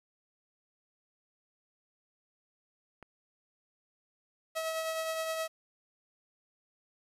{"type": "click", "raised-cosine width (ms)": 0.5, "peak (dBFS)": -33, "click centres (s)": 3.027}
{"type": "tone with tremolo", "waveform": "sawtooth", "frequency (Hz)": 644, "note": "E5", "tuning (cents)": -41, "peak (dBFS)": -27, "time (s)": [4.55, 5.48], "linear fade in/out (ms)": 20, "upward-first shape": "triangle", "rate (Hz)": 9.6, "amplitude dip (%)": 40}
{"effects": ["resampled to 32000 Hz", "10-bit"]}